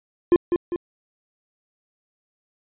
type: tone with echo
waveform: triangle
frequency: 349.2 Hz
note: F4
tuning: in tune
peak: -9 dBFS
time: 0.32-0.36 s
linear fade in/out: 0 ms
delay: 200 ms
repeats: 2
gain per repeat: -6 dB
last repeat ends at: 0.76 s
effects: resampled to 8000 Hz